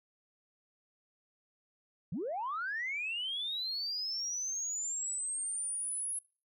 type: linear sweep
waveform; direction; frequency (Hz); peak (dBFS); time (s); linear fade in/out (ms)
sine; up; 132.4 to 10640; -33; 2.12-6.19; 5
effects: noise-tail reverb RT60 0.4 s tail -26 dB re dry + tanh soft clip ceiling -29 dBFS